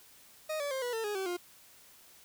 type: tone with pitch steps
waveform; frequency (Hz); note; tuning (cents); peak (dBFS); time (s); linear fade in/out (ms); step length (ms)
40% pulse; 622.3 / 574 / 529.4 / 488.2 / 450.3 / 415.3 / 383.1 / 353.3; D#5 / D5 / C5 / B4 / A4 / G#4 / G4 / F4; 0 / -40 / +20 / -20 / +40 / 0 / -40 / +20; -32; 0.49-1.37; 10; 110
effects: white hiss -58 dBFS RMS until 2.24 s